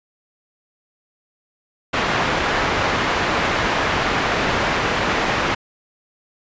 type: low-pass noise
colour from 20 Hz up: white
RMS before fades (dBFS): -20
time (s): 1.93-5.55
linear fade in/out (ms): 10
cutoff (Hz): 1800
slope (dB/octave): 12
effects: resampled to 16000 Hz